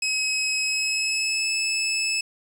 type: tone with pitch glide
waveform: 20% pulse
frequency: 2556 to 2610 Hz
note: D#7 to E7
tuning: +46 to -18 cents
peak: -17 dBFS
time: 0.02-2.21 s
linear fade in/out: 5 ms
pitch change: +36 cents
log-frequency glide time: 0.64-1.51 s
effects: low-pass 12000 Hz 12 dB/octave + 8-bit